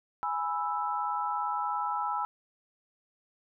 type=chord; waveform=sine; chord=E major; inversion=first; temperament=equal; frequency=830.6 / 987.8 / 1318.5 Hz; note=G#5 / B5 / E6; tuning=0 / 0 / 0 cents; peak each=-33 dBFS; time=0.23-2.25 s; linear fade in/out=0 ms; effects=none